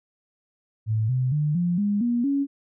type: tone with pitch steps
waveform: sine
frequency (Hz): 109.6 / 128.1 / 149.72 / 174.99 / 204.5 / 239 / 279.4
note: A2 / C3 / D3 / F3 / G#3 / A#3 / C#4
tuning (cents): -6 / -36 / +34 / +4 / -26 / +43 / +14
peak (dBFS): -20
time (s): 0.86-2.47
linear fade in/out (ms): 50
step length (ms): 230
effects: none